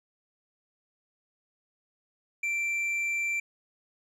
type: tone with tanh clipping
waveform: triangle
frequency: 2349 Hz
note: D7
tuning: in tune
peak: -28 dBFS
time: 2.43-3.4 s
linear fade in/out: 5 ms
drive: 9 dB
effects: none